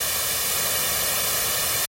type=noise with comb filter; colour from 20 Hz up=white; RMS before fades=-23 dBFS; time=0-1.86 s; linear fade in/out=10 ms; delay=1.7 ms; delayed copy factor=+0.65; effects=high-pass 60 Hz 12 dB/octave + AAC 48 kbps